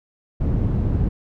white low-pass noise, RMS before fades -20 dBFS, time 0.4-1.09 s, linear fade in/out 10 ms, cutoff 140 Hz, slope 12 dB/octave, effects none

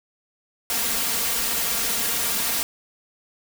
white noise with comb filter, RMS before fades -24 dBFS, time 0.7-2.63 s, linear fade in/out 0 ms, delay 4.3 ms, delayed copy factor +0.65, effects none

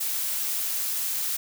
blue noise, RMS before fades -28 dBFS, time 0-1.37 s, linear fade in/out 10 ms, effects none

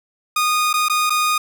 sawtooth tone with dropouts, 1232 Hz, D#6, 17 cents flat, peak -12 dBFS, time 0.36-1.38 s, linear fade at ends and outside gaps 5 ms, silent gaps 0.73-0.738 / 0.885-0.897 / 1.097-1.103 s, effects none

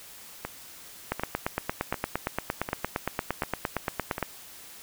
two click trains, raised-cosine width 0.5 ms, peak -11 / -16 dBFS, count 28 / 6, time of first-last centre 1.12-4.227 / 0.45-4.181 s, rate 8.69 / 1.34 Hz, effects white hiss -47 dBFS RMS until 4.82 s

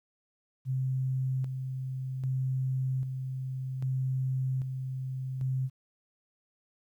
sine tone with tremolo, 130.81 Hz, C3, in tune, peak -27 dBFS, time 0.65-5.7 s, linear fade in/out 50 ms, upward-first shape square, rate 0.63 Hz, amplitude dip 45%, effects 11-bit

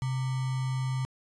sine tone with sample-and-hold, 130.3 Hz, C3, 7 cents flat, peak -27 dBFS, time 0.02-1.05 s, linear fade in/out 0 ms, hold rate 1050 Hz, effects resampled to 22050 Hz

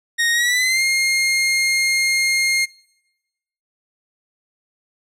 sawtooth tone with pitch glide, 1864.7 to 2130 Hz, A#6 to C7, 0 to +30 cents, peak -12 dBFS, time 0.18-2.66 s, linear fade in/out 20 ms, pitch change +230 cents, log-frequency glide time 0.32-0.83 s, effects noise-tail reverb RT60 1.0 s tail -24 dB re dry + low-pass 11000 Hz 12 dB/octave

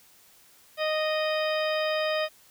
harmonic tone, 620 Hz, D#5, 6 cents flat, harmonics 1 / 2 / 3 / 4 / 5 / 6 / 8, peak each -26 / -34 / -34 / -36 / -37 / -39 / -40 dBFS, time 0.77-2.29 s, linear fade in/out 50 ms, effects white hiss -57 dBFS RMS until 2.5 s

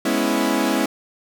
sawtooth chord, C# minor seventh, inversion second, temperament equal, 207.7 / 246.9 / 277.2 / 329.6 Hz, G#3 / B3 / C#4 / E4, 0 / 0 / 0 / 0 cents, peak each -21 / -20 / -19 / -19 dBFS, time 0.05-0.86 s, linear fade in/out 5 ms, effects none

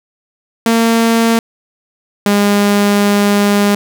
sawtooth tone pair in turn, 228.6 / 203.7 Hz, A#3 / G#3, -34 / -33 cents, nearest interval major second, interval 199 cents, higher first, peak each -5 dBFS, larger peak neither, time 0.66-1.39 / 2.26-3.75 s, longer second, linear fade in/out 2 ms, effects none

